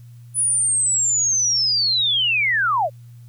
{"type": "linear sweep", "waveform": "sine", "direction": "down", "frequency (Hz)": [9990, 523.3], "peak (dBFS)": -16, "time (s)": [0.34, 2.9], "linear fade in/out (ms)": 50, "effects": ["added 119 Hz sine -39 dBFS peak until 3.28 s", "white hiss -61 dBFS RMS until 3.28 s"]}